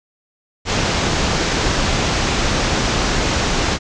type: low-pass noise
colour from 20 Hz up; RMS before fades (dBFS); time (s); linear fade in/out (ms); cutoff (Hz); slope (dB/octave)
pink; -18; 0.65-3.79; 50; 7000; 48
effects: none